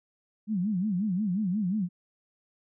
sine tone with vibrato, 196 Hz, G3, in tune, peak -25 dBFS, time 0.47-1.89 s, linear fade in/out 50 ms, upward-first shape sine, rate 5.6 Hz, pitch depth 200 cents each way, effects none

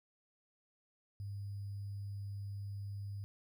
sine tone with sample-and-hold, 100.2 Hz, G2, 38 cents sharp, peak -40 dBFS, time 1.2-3.24 s, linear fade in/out 0 ms, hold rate 4900 Hz, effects none

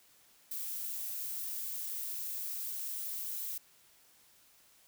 violet noise, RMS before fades -39 dBFS, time 0.51-3.58 s, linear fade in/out 5 ms, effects white hiss -64 dBFS RMS until 4.87 s

